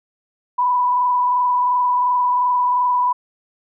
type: tone with frequency modulation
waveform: sine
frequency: 989 Hz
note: B5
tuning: 2 cents sharp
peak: -14 dBFS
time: 0.58-3.13 s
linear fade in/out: 10 ms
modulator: 22.8 Hz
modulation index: 0.66
effects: none